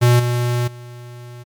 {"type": "tone with level steps", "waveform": "square", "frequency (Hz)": 121.4, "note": "B2", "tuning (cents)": -29, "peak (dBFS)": [-10, -17, -34], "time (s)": [0.01, 1.44], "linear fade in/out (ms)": 20, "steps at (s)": [0.19, 0.67], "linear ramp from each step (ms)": 10, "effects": ["MP3 96 kbps"]}